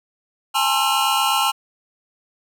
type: tone cluster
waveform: square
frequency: 818 / 886 / 1058 / 1345 / 2871 Hz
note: G#5 / A5 / C6 / E6 / F7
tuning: -26 / +12 / +19 / +34 / +47 cents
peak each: -24 dBFS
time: 0.54-1.52 s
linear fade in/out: 20 ms
effects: none